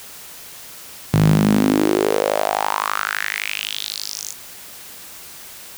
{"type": "tone with high-pass filter sweep", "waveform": "sawtooth", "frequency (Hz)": 51.8, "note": "G#1", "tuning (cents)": -4, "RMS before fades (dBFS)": -19, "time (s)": [1.13, 4.33], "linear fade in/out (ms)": 10, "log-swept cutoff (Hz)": [130, 6800], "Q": 4.7, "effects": ["white hiss -38 dBFS RMS until 5.77 s"]}